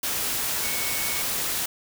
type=tone in noise; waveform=sine; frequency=2217 Hz; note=C#7; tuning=in tune; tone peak=-34 dBFS; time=0.63-1.22 s; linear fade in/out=5 ms; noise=white; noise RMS=-27 dBFS; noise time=0.03-1.66 s; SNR=-10 dB; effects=none